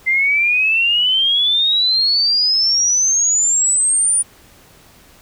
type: exponential sweep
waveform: sine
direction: up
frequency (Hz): 2069 to 9540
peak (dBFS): -12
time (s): 0.06-4.23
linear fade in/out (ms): 20
effects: pink hiss -47 dBFS RMS until 5.21 s